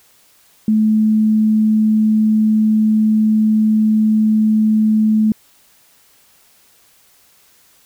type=tone; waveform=sine; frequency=216.5 Hz; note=A3; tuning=28 cents flat; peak=-10 dBFS; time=0.68-5.32 s; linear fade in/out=2 ms; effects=white hiss -52 dBFS RMS until 7.85 s